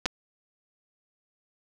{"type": "clicks", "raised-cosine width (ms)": 0.2, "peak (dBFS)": -9, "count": 2, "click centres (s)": [0.057, 0.061], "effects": []}